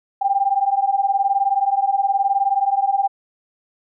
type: beating tone pair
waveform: sine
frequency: 780 / 799 Hz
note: G5 / G5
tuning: -9 / +33 cents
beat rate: 19 Hz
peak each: -19 / -18 dBFS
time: 0.21-3.08 s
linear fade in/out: 10 ms
effects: none

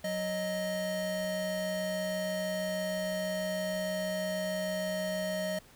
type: tone pair together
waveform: square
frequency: 185.2 / 621.9 Hz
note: F#3 / D#5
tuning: +2 / -1 cents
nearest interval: octave + major sixth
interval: 2097 cents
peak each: -38 / -33 dBFS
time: 0.04-5.59 s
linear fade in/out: 5 ms
effects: pink hiss -58 dBFS RMS until 5.75 s

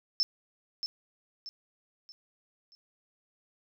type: tone with echo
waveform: sine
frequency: 5290 Hz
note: E8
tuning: 5 cents sharp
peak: -23 dBFS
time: 0.2-0.23 s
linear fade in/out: 0 ms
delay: 630 ms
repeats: 4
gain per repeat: -8 dB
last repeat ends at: 2.75 s
effects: none

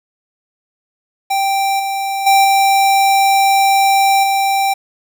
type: tone with level steps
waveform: square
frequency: 784 Hz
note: G5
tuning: in tune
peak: -14 / -18 / -8 / -10 / -13 dBFS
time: 1.3-4.74 s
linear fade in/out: 10 ms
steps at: 1.79 / 2.26 / 2.44 / 4.23 s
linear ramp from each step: 10 ms
effects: 7-bit

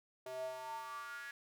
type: tone with high-pass filter sweep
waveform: square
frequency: 128.7 Hz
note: C3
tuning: 28 cents flat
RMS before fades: -45 dBFS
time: 0.26-1.31 s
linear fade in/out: 2 ms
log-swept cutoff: 530 to 1700 Hz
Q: 7.6
effects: none

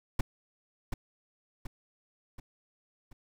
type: noise with echo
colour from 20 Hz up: brown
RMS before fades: -25 dBFS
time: 0.19-0.21 s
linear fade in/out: 5 ms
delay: 730 ms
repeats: 4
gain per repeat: -6 dB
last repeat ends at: 3.13 s
effects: none

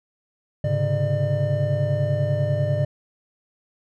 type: tone cluster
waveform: triangle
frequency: 104 / 134 / 144.1 / 599 Hz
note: G#2 / C3 / D3 / D5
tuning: +3 / +42 / -33 / +34 cents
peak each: -23 dBFS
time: 0.64-2.85 s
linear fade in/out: 5 ms
effects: none

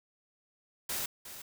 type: noise with echo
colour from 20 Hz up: white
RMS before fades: -35 dBFS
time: 0.89-1.06 s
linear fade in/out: 5 ms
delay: 360 ms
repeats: 1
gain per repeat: -11 dB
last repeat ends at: 1.42 s
effects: none

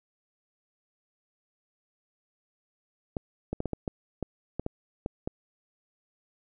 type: clicks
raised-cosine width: 2 ms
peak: -17 dBFS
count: 11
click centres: 3.168 / 3.53 / 3.604 / 3.657 / 3.733 / 3.878 / 4.227 / 4.596 / 4.664 / 5.061 / 5.275 s
effects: none

